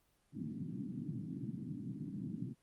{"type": "band-pass noise", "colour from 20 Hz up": "pink", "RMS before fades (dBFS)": -43, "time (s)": [0.32, 2.55], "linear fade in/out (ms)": 50, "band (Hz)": [120, 300], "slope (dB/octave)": 48, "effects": ["pink hiss -75 dBFS RMS until 2.62 s", "Opus 32 kbps"]}